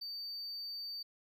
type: tone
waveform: triangle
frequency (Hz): 4600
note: D8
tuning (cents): -37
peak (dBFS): -39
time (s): 0.01-1.03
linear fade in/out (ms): 10
effects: none